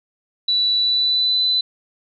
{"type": "tone with pitch glide", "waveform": "sine", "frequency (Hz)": [3951, 4006], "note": ["B7", "B7"], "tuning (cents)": [0, 24], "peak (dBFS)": -15, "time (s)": [0.48, 1.61], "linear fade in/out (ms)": 5, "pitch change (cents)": 24, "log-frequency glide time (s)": [0.78, 1.4], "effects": []}